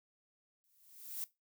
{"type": "noise with exponential growth", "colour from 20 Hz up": "violet", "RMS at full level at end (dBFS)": -38, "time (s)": [0.64, 1.24], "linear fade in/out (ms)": 0, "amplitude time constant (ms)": 130, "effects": ["noise-tail reverb RT60 0.2 s tail -18 dB re dry"]}